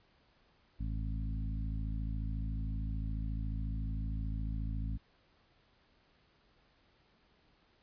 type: harmonic tone with a mistuned harmonic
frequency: 53.8 Hz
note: A1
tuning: 38 cents flat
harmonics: 1 / 2 / 3 / 4 / 5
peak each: -35 / -41 / -45 / -47 / -49 dBFS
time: 0.79-4.98 s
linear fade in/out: 20 ms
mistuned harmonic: 1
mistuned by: -26 cents
effects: pink hiss -69 dBFS RMS until 7.82 s + resampled to 11025 Hz